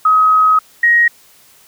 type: tone pair in turn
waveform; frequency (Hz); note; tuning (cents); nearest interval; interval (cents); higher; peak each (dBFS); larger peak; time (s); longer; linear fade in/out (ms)
sine; 1268 / 1884.1; D#6 / A#6; +32 / +18; perfect fifth; 686; second; -7; neither; 0.05-0.59 / 0.83-1.08; first; 5
effects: white hiss -47 dBFS RMS until 1.67 s